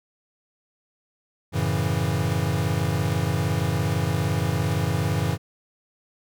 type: chord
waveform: square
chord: F# minor seventh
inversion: none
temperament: equal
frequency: 92.5 / 110 / 138.59 / 164.81 Hz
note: F#2 / A2 / C#3 / E3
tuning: 0 / 0 / 0 / 0 cents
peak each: -28 dBFS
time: 1.52-5.38 s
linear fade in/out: 50 ms
effects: none